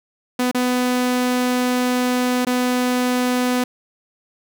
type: tone with dropouts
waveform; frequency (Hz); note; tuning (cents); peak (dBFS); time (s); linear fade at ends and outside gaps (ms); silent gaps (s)
sawtooth; 249.4; B3; +17; -13; 0.39-3.64; 5; 0.514-0.546 / 2.45-2.468
effects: none